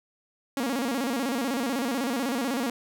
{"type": "tone with vibrato", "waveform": "sawtooth", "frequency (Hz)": 254.7, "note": "C4", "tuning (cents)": -46, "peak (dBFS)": -22, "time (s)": [0.57, 2.7], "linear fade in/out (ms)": 2, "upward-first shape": "square", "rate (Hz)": 16, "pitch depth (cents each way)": 140, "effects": []}